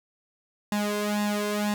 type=tone with flanger; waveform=sawtooth; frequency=207.7 Hz; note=G#3; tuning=in tune; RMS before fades=-27 dBFS; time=0.72-1.74 s; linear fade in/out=2 ms; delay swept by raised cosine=1.1 to 1.92 ms; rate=2 Hz; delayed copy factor=+0.85; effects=8-bit